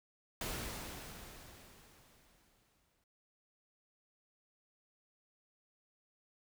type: noise with exponential decay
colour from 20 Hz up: pink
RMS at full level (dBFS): -39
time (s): 0.41-3.04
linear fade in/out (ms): 2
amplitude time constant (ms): 570
effects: none